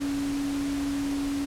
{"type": "tone in noise", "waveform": "sine", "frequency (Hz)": 281.2, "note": "C#4", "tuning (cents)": 25, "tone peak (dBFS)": -26, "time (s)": [0, 1.46], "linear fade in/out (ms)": 20, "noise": "pink", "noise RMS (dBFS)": -38, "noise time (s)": [0, 1.46], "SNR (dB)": 9, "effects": ["low-pass 10000 Hz 12 dB/octave"]}